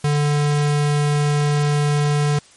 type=tone; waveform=square; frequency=146.83 Hz; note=D3; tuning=in tune; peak=-16 dBFS; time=0.04-2.39 s; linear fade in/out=5 ms; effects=white hiss -49 dBFS RMS until 2.56 s + MP3 48 kbps